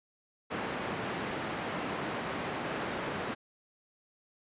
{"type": "band-pass noise", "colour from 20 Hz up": "pink", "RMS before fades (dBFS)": -36, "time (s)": [0.5, 3.35], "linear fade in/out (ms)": 20, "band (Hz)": [180, 2300], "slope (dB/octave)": 12, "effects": ["resampled to 8000 Hz"]}